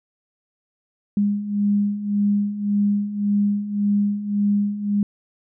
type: beating tone pair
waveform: sine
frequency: 202.9 / 204.7 Hz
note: G#3 / G#3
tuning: -40 / -25 cents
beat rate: 1.8 Hz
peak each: -24 / -19 dBFS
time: 1.17-5.03 s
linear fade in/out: 2 ms
effects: none